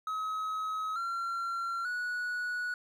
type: tone with pitch steps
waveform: triangle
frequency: 1277 / 1368.7 / 1466.9 Hz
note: D#6 / F6 / F#6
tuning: +45 / -35 / -15 cents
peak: -30 dBFS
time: 0.07-2.74 s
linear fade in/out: 2 ms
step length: 890 ms
effects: none